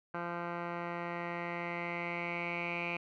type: tone with low-pass filter sweep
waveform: 10% pulse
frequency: 172.4 Hz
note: F3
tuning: 22 cents flat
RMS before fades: -38 dBFS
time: 0.14-2.97 s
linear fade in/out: 5 ms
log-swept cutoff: 1600 to 2400 Hz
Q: 8.2
effects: none